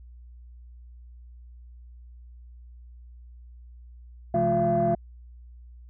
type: tone cluster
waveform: sine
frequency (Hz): 130.6 / 169.4 / 212.5 / 354 / 679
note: C3 / E3 / G#3 / F4 / F5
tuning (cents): -3 / +48 / +40 / +23 / -49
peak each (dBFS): -29 / -29 / -28 / -28 / -21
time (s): 4.34-4.95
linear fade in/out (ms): 5
effects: tanh soft clip ceiling -15 dBFS + added 60 Hz sine -44 dBFS peak until 5.89 s